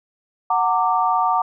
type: chord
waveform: sine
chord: Gb augmented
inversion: none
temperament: equal with one note detuned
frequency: 740 / 914.7 / 1174.7 Hz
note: Gb5 / Bb5 / D6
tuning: 0 / -33 / 0 cents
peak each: -20 dBFS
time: 0.5-1.42 s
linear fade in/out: 5 ms
effects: none